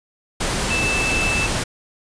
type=tone in noise; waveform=sine; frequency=2637 Hz; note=E7; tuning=in tune; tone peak=-20 dBFS; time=0.7-1.47 s; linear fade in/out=10 ms; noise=pink; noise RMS=-22 dBFS; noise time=0.4-1.64 s; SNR=-1 dB; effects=resampled to 22050 Hz